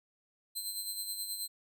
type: tone with tremolo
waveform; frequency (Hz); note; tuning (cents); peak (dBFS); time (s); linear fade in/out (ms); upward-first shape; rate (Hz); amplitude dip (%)
15% pulse; 4100; C8; -36; -28; 0.55-1.48; 20; sine; 9.4; 50
effects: none